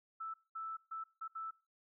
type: tone bursts at uneven times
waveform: sine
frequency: 1318.5 Hz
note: E6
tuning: in tune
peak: -40 dBFS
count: 5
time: 0.2-0.34 / 0.55-0.77 / 0.91-1.04 / 1.21-1.28 / 1.35-1.51 s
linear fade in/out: 10 ms
effects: noise-tail reverb RT60 0.3 s tail -21 dB re dry